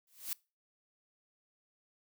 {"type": "noise with exponential growth", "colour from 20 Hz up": "blue", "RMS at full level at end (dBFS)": -34, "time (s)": [0.07, 0.33], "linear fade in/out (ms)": 2, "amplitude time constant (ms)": 55, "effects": ["noise-tail reverb RT60 0.3 s tail -24 dB re dry"]}